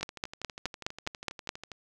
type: two click trains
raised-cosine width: 0.2 ms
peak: -24 / -13 dBFS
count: 22 / 8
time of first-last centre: 0.01-1.717 / 0.03-1.491 s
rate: 12.3 / 4.79 Hz
effects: none